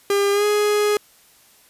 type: tone with pitch glide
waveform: 45% pulse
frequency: 401.5 to 416.9 Hz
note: G4 to G#4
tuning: +41 to +7 cents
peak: -16 dBFS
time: 0.1-0.97 s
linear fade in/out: 2 ms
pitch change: +66 cents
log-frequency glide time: 0.32-0.45 s
effects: white hiss -53 dBFS RMS until 1.69 s + resampled to 32000 Hz